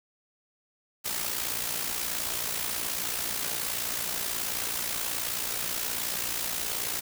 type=noise with amplitude modulation; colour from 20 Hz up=white; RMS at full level=-29 dBFS; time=1.04-7.01 s; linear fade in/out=20 ms; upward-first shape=sine; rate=58.7 Hz; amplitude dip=55%; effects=none